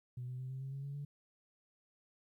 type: tone with pitch steps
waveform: sine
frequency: 124 / 126.61 / 129.27 / 131.98 / 134.76 / 137.59 / 140.48 / 143.43 Hz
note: B2 / B2 / C3 / C3 / C#3 / C#3 / C#3 / D3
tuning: +7 / +43 / -21 / +15 / -49 / -13 / +23 / -41 cents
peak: -39 dBFS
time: 0.17-1.05 s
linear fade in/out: 5 ms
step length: 110 ms
effects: tanh soft clip ceiling -36 dBFS + 13-bit